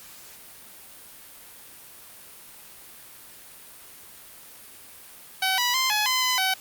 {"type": "tone with pitch steps", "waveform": "10% pulse", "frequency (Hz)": [759, 979, 1043, 845, 1024, 1013, 758], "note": ["F#5", "B5", "C6", "G#5", "C6", "B5", "F#5"], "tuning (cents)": [44, -15, -6, 30, -38, 44, 42], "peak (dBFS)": -13, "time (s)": [5.42, 6.54], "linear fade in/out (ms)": 5, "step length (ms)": 160, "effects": ["white hiss -46 dBFS RMS until 6.6 s", "Opus 48 kbps"]}